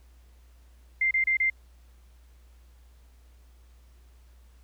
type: tone bursts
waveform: sine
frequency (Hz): 2093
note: C7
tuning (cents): 0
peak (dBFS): -21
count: 4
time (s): 1.01-1.5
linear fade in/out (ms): 5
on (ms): 100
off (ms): 30
effects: added 60 Hz sine -52 dBFS peak until 4.63 s + pink hiss -66 dBFS RMS until 4.63 s